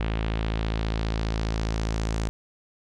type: tone with low-pass filter sweep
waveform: sawtooth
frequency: 54.8 Hz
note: A1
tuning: 6 cents flat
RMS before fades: -27 dBFS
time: 0-2.29 s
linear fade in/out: 0 ms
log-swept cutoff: 2900 to 7100 Hz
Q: 1.7
effects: none